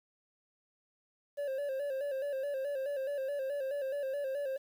triangle tone with vibrato, 552 Hz, C#5, 7 cents flat, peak -31 dBFS, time 1.37-4.58 s, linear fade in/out 20 ms, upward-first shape square, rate 4.7 Hz, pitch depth 67 cents each way, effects 10-bit

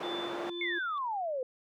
white band-pass noise, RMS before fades -39 dBFS, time 0-0.5 s, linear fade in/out 5 ms, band 310 to 940 Hz, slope 12 dB/octave
triangle tone, 347.3 Hz, F4, 10 cents flat, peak -35 dBFS, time 0.03-0.79 s, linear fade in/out 10 ms
sine tone with tremolo, 3520 Hz, A7, in tune, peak -38 dBFS, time 0.03-0.98 s, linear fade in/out 0 ms, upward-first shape sine, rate 2 Hz, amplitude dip 85%
sine exponential sweep, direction down, 2217 to 493.9 Hz, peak -31 dBFS, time 0.61-1.43 s, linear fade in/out 2 ms
effects none

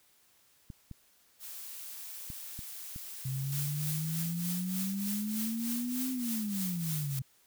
clicks, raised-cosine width 5 ms, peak -31 dBFS, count 5, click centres 0.702 / 0.913 / 2.302 / 2.591 / 2.961 s
blue noise, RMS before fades -44 dBFS, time 1.39-4.14 s, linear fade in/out 50 ms
sine exponential two-way sweep, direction up then down, 130.81 to 259.6 to 130.81 Hz, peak -32 dBFS, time 3.25-7.22 s, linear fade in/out 5 ms, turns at 6.11 s
blue noise with tremolo, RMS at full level -36 dBFS, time 3.52-7.19 s, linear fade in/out 0 ms, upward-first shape triangle, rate 3.3 Hz, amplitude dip 75%
effects white hiss -66 dBFS RMS until 7.46 s

